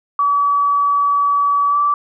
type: tone with pitch glide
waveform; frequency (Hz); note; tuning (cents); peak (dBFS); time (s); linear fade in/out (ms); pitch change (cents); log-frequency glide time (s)
sine; 1143 to 1160.3; D6 to D6; -47 to -21; -12; 0.19-1.94; 2; +26; 1.69-1.77
effects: none